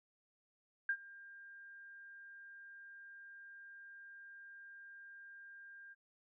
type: tone with ADSR envelope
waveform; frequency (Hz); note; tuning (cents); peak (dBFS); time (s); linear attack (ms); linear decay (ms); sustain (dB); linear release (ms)
sine; 1600; G6; +35; -30; 0.89-5.95; 3; 69; -22; 29
effects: none